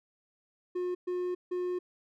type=tone bursts at uneven times; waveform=triangle; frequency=359.7 Hz; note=F#4; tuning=49 cents flat; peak=-28 dBFS; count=3; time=0.75-0.95 / 1.07-1.35 / 1.51-1.79 s; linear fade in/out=10 ms; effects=none